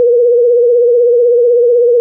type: tone with vibrato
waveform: sine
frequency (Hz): 480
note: B4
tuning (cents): -49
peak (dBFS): -5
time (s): 0-2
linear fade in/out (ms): 0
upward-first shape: triangle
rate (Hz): 16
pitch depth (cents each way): 71
effects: none